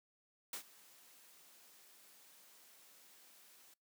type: noise with ADSR envelope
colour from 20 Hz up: white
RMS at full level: -42 dBFS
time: 0.53-3.74 s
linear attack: 3 ms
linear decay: 92 ms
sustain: -21 dB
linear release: 4 ms
effects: noise-tail reverb RT60 0.2 s tail -24 dB re dry + high-pass 200 Hz 12 dB/octave